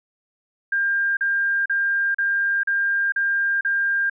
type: tone bursts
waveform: sine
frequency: 1600 Hz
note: G6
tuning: 35 cents sharp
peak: -18 dBFS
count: 7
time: 0.72-4.098 s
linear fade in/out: 5 ms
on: 450 ms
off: 38 ms
effects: none